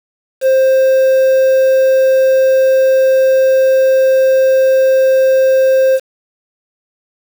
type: tone with quantisation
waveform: triangle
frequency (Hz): 527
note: C5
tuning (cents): +12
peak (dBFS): -5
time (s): 0.41-6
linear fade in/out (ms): 50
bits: 5
effects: none